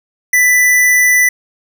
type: tone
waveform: square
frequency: 1986 Hz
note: B6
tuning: 9 cents sharp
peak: -8 dBFS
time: 0.33-1.29 s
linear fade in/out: 5 ms
effects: none